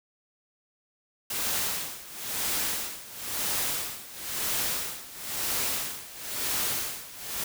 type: noise with tremolo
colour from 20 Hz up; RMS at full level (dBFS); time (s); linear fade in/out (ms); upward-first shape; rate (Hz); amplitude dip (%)
white; -28; 1.3-7.44; 5; sine; 0.99; 85
effects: none